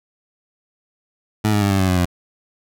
20% pulse tone with pitch steps, 107.1 / 103.75 / 100.51 / 97.36 / 94.32 / 91.37 / 88.51 Hz, A2 / G#2 / G2 / G2 / F#2 / F#2 / F2, -46 / -1 / +44 / -11 / +34 / -21 / +24 cents, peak -10 dBFS, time 1.44-2.056 s, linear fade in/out 10 ms, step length 88 ms, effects none

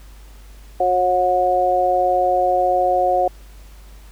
harmonic tone, 181.4 Hz, F#3, 34 cents flat, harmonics 2 / 3 / 4, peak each -24 / -19 / -16 dBFS, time 0.8-3.28 s, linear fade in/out 5 ms, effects added 50 Hz sine -39 dBFS peak until 4.11 s + pink hiss -50 dBFS RMS until 4.11 s

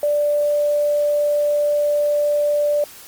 sine tone, 587.3 Hz, D5, in tune, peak -15 dBFS, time 0.03-2.84 s, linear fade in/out 2 ms, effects white hiss -41 dBFS RMS until 3.07 s + Opus 32 kbps

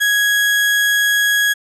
35% pulse tone, 1661.2 Hz, G#6, in tune, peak -11 dBFS, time 0-1.54 s, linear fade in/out 20 ms, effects resampled to 32000 Hz

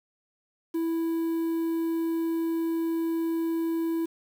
triangle tone with quantisation, 329.6 Hz, E4, in tune, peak -23 dBFS, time 0.74-4.06 s, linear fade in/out 10 ms, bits 8, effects none

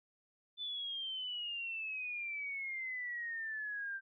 sine exponential sweep, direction down, 3528 to 1568 Hz, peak -38 dBFS, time 0.57-4.01 s, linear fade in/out 50 ms, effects none

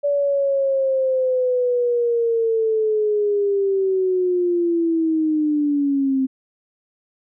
sine linear sweep, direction down, 576 to 261.6 Hz, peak -16 dBFS, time 0.03-6.27 s, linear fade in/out 20 ms, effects none

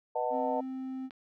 sine chord, B dominant seventh, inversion none, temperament just, 493.9 / 617.4 / 740.8 / 889 Hz, B4 / D#5 / F#5 / A5, 0 / -14 / +2 / +18 cents, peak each -34 dBFS, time 0.15-0.61 s, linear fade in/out 10 ms
triangle tone, 261.6 Hz, C4, in tune, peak -33 dBFS, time 0.3-1.1 s, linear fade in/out 50 ms
click, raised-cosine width 0.3 ms, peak -27 dBFS, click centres 1.108 s
effects none

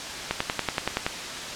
click train, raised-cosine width 0.3 ms, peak -7 dBFS, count 9, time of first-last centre 0.31-1.065 s, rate 10.6 Hz, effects white hiss -33 dBFS RMS until 1.55 s + low-pass 6000 Hz 12 dB/octave

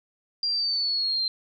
sine exponential sweep, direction down, 4787 to 4128 Hz, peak -23 dBFS, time 0.43-1.28 s, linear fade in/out 2 ms, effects none

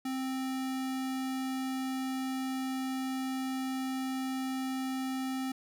square tone, 262.3 Hz, C4, 4 cents sharp, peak -33 dBFS, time 0.05-5.52 s, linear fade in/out 5 ms, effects none

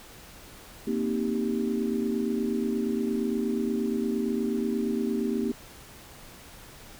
sine chord, C minor seventh, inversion third, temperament equal, 233.1 / 261.6 / 311.1 / 392 Hz, Bb3 / C4 / Eb4 / G4, 0 / 0 / 0 / 0 cents, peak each -28 / -32 / -33 / -31 dBFS, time 0.87-5.52 s, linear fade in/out 5 ms, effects pink hiss -48 dBFS RMS until 6.99 s

